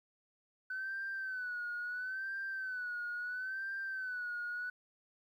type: tone with vibrato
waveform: sine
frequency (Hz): 1508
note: F#6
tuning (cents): +32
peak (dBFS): -36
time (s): 0.7-4.7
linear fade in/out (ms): 5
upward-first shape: sine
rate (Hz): 0.74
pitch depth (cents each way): 81
effects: tanh soft clip ceiling -33 dBFS + 12-bit